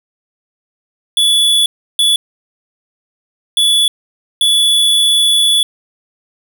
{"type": "tone bursts at uneven times", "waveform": "square", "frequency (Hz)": 3433, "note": "A7", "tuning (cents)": -43, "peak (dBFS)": -9, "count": 4, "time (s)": [[1.17, 1.66], [1.99, 2.16], [3.57, 3.88], [4.41, 5.63]], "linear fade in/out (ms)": 2, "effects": []}